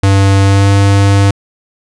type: tone with pitch glide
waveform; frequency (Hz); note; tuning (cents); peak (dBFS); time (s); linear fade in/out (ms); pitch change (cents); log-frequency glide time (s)
square; 98 to 99.37; G2 to G2; 0 to +24; -6; 0.03-1.31; 5; +24; 0.43-0.7
effects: resampled to 22050 Hz